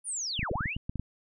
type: linear two-way sweep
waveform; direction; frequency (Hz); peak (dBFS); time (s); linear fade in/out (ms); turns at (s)
sine; down then up; 9860 to 311.1 to 3062; -31; 0.04-0.77; 50; 0.51
type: clicks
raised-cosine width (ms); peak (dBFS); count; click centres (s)
5; -21; 10; 0.393 / 0.43 / 0.514 / 0.556 / 0.608 / 0.658 / 0.765 / 0.895 / 0.957 / 0.996
effects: none